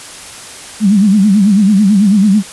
sine tone with vibrato, 202.1 Hz, G#3, 47 cents flat, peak -5 dBFS, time 0.8-2.43 s, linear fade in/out 50 ms, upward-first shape sine, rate 9.1 Hz, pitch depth 130 cents each way, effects white hiss -30 dBFS RMS until 2.52 s + resampled to 24000 Hz

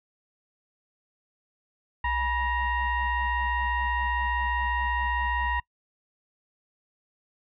sine tone with frequency modulation, 968 Hz, B5, 35 cents flat, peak -24 dBFS, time 2.04-5.6 s, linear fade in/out 5 ms, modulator 905 Hz, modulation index 1.2, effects noise-tail reverb RT60 0.1 s tail -25 dB re dry

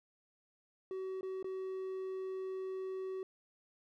triangle tone with dropouts, 378.2 Hz, F#4, 38 cents sharp, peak -36 dBFS, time 0.91-3.23 s, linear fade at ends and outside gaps 1 ms, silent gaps 1.21-1.23 / 1.427-1.444 s, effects none

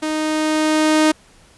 sawtooth tone with level ramp, 310 Hz, D#4, 6 cents flat, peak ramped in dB -16 to -7 dBFS, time 0.02-1.12 s, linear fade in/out 10 ms, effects pink hiss -50 dBFS RMS until 1.57 s + resampled to 24000 Hz

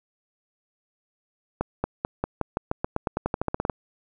accelerating click train, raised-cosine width 1 ms, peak -10 dBFS, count 19, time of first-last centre 1.61-3.698 s, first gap 230 ms, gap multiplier 0.91, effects none

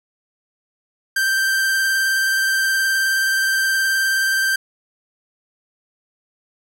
45% pulse tone with vibrato, 1568 Hz, G6, in tune, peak -16 dBFS, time 1.16-4.56 s, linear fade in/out 5 ms, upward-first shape sine, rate 19 Hz, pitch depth 15 cents each way, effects none

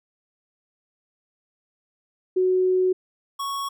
sine / square tone pair in turn, 370 / 1108.7 Hz, F#4 / C#6, 0 / 0 cents, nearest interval octave + perfect fifth, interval 1900 cents, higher second, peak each -17 / -27 dBFS, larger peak first, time 2.36-2.93 / 3.39-3.69 s, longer first, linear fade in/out 10 ms, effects none

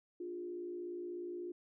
sine tone with frequency modulation, 352.2 Hz, F4, 15 cents sharp, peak -40 dBFS, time 0.2-1.52 s, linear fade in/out 5 ms, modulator 56.7 Hz, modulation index 0.56, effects none

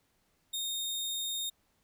sawtooth tone, 3687 Hz, A#7, 20 cents flat, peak -30 dBFS, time 0.53-1.5 s, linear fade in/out 10 ms, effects pink hiss -73 dBFS RMS until 1.83 s

